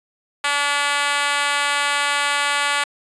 5% pulse tone with high-pass filter, 287.1 Hz, D4, 39 cents flat, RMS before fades -20 dBFS, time 0.44-2.84 s, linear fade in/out 5 ms, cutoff 950 Hz, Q 1.2, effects resampled to 22050 Hz

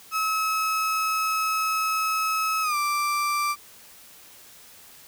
35% pulse tone with pitch glide, 1289 to 1175.2 Hz, E6 to D6, -39 to +1 cents, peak -21 dBFS, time 0.11-3.56 s, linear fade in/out 50 ms, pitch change -160 cents, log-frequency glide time 2.62-2.76 s, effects white hiss -49 dBFS RMS until 5.07 s

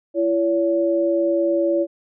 sine tone pair together, 337.1 / 567 Hz, E4 / C#5, +39 / +39 cents, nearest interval major sixth, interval 900 cents, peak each -19 dBFS, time 0.14-1.87 s, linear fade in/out 50 ms, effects none

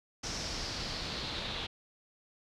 pink noise with low-pass filter sweep, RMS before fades -38 dBFS, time 0.23-1.67 s, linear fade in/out 10 ms, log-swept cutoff 5800 to 3600 Hz, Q 3.9, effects none

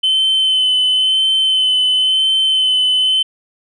sine tone with vibrato, 3054 Hz, G7, 46 cents flat, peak -9 dBFS, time 0.03-3.23 s, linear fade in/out 10 ms, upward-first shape sine, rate 0.97 Hz, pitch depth 18 cents each way, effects tanh soft clip ceiling -9 dBFS

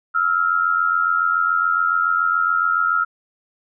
sine tone pair together, 1309.8 / 1396.9 Hz, E6 / F6, -11 / 0 cents, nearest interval minor second, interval 111 cents, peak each -19 / -18 dBFS, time 0.14-3.05 s, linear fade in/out 20 ms, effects none

